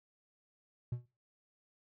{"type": "tone with exponential decay", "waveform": "triangle", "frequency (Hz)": 121.5, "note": "B2", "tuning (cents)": -28, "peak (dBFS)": -28, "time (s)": [0.92, 1.06], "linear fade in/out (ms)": 5, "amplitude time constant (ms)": 30, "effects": ["noise-tail reverb RT60 0.3 s tail -22 dB re dry", "tanh soft clip ceiling -24 dBFS"]}